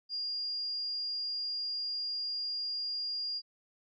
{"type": "tone", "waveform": "sine", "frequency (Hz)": 4822, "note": "D8", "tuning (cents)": 45, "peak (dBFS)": -33, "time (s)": [0.09, 3.42], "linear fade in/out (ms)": 50, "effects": []}